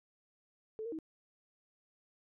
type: tone with pitch steps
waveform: sine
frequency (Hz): 437.6 / 463.6 / 317.9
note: A4 / A#4 / D#4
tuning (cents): -9 / -10 / +37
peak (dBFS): -38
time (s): 0.79-0.988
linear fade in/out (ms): 0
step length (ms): 66
effects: none